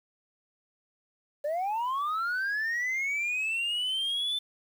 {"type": "linear sweep", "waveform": "sine", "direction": "up", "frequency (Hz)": [568, 3541], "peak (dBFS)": -25, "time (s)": [1.44, 4.39], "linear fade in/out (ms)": 10, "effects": ["tanh soft clip ceiling -26 dBFS", "9-bit"]}